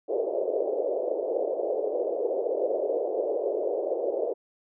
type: band-pass noise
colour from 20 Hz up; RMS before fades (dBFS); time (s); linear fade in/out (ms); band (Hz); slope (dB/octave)
white; -28; 0.08-4.34; 20; 380 to 600; 48
effects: none